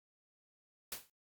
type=noise with exponential decay; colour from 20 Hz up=white; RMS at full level=-38 dBFS; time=0.92-1.1 s; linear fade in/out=2 ms; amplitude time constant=39 ms; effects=Opus 48 kbps